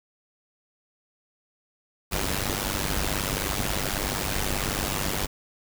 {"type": "noise with amplitude modulation", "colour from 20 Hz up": "pink", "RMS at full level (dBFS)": -24, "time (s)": [2.11, 5.27], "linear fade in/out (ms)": 20, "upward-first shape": "sine", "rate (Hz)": 98.6, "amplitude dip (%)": 85, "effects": []}